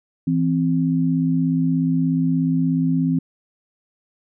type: tone pair together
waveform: sine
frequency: 164.81 / 261.6 Hz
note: E3 / C4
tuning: 0 / 0 cents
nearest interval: minor sixth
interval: 800 cents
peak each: -19 / -19 dBFS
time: 0.27-3.19 s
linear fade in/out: 5 ms
effects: none